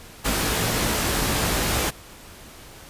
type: noise with comb filter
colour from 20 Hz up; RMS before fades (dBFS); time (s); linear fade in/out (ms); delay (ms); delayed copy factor
pink; -23; 0.24-1.91; 20; 18; +0.55
effects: pink hiss -44 dBFS RMS until 2.89 s + resampled to 32000 Hz